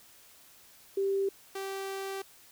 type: tone pair in turn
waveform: sine / sawtooth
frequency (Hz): 392 / 389.1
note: G4 / G4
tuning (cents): 0 / -13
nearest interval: unison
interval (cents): 13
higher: first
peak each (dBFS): -26 / -31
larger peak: first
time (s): 0.97-1.29 / 1.55-2.22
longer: second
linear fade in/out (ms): 5
effects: white hiss -57 dBFS RMS until 2.51 s